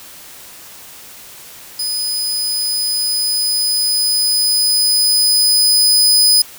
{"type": "tone with level ramp", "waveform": "sawtooth", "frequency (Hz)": 5000, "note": "D#8", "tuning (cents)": 8, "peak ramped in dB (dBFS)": [-15, -5], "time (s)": [1.79, 6.42], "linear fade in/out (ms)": 5, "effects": ["white hiss -37 dBFS RMS until 6.58 s"]}